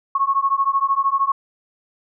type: beating tone pair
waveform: sine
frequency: 1091 / 1104 Hz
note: C#6 / C#6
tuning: -28 / -7 cents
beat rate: 13 Hz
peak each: -19 dBFS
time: 0.15-1.32 s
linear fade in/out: 5 ms
effects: none